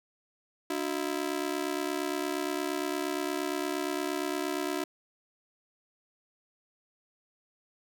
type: ring-modulated tone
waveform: sawtooth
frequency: 330.1 Hz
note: E4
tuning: 2 cents sharp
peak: -23 dBFS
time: 0.7-4.84 s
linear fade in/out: 2 ms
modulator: 34.3 Hz
effects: none